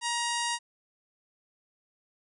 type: harmonic tone with a mistuned harmonic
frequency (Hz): 945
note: A#5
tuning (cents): +23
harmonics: 1 / 2 / 3 / 4 / 5 / 6 / 7 / 8 / 9 / 10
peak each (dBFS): -32 / -35 / -37 / -38 / -39 / -40 / -40 / -41 / -42 / -42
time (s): 0.01-0.59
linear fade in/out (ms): 50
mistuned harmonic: 9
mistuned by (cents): -73
effects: none